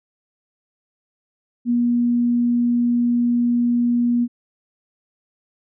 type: tone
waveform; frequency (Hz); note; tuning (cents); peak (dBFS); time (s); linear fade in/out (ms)
sine; 240; B3; -49; -15; 1.65-4.28; 50
effects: none